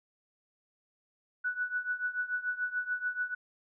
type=tone with tremolo; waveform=sine; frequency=1480 Hz; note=F#6; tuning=in tune; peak=-27 dBFS; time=1.44-3.35 s; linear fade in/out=10 ms; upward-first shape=triangle; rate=6.9 Hz; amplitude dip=90%; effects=none